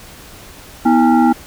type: tone with frequency modulation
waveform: sine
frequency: 244.9 Hz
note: B3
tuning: 14 cents flat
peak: -8 dBFS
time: 0.85-1.33 s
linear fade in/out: 10 ms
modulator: 566 Hz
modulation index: 1.2
effects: pink hiss -38 dBFS RMS until 1.46 s